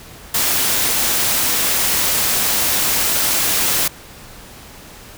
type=noise; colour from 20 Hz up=white; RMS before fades=-17 dBFS; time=0.34-3.88 s; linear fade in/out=5 ms; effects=pink hiss -39 dBFS RMS until 5.17 s